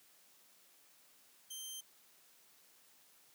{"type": "tone", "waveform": "15% pulse", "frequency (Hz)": 3136, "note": "G7", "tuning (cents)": 0, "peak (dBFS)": -37, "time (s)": [1.5, 1.81], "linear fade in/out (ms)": 10, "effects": ["white hiss -66 dBFS RMS until 3.34 s", "high-pass 150 Hz 12 dB/octave"]}